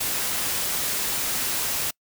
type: noise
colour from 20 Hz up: white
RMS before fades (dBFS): -26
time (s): 0-1.91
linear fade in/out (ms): 10
effects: noise-tail reverb RT60 0.1 s tail -26 dB re dry